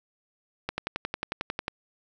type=click train; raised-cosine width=0.3 ms; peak=-13 dBFS; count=12; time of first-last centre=0.69-1.681 s; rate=11.1 Hz; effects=none